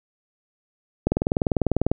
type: click train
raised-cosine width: 2 ms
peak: -6 dBFS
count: 18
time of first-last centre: 1.07-1.916 s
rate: 20.1 Hz
effects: none